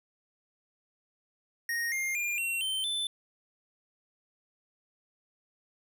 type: tone with pitch steps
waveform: square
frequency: 1864.7 / 2117 / 2404 / 2730 / 3100 / 3520 Hz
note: A#6 / C7 / D7 / F7 / G7 / A7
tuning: 0 / +20 / +40 / -40 / -20 / 0 cents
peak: -30 dBFS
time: 1.69-3.07 s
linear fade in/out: 2 ms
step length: 230 ms
effects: none